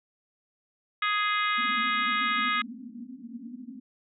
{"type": "harmonic tone", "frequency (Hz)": 416.3, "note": "G#4", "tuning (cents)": 4, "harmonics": [3, 4, 5, 6, 7, 8, 9], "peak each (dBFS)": [-27, -32, -30, -36, -39, -37, -37], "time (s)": [1.02, 2.62], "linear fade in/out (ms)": 5}
{"type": "band-pass noise", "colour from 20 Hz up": "pink", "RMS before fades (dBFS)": -41, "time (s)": [1.57, 3.8], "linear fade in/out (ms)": 10, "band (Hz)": [220, 260], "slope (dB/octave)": 96}
{"effects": []}